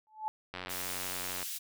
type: tone with exponential growth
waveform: sine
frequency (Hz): 866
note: A5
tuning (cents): -28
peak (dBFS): -28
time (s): 0.07-0.28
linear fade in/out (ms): 0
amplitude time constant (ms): 44
type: click train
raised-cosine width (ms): 0.3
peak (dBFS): -23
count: 82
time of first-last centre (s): 0.54-1.428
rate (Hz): 91.2
type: high-pass noise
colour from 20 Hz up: white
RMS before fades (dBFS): -39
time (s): 0.69-1.59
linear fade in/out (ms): 20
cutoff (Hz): 2800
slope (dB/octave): 12
effects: none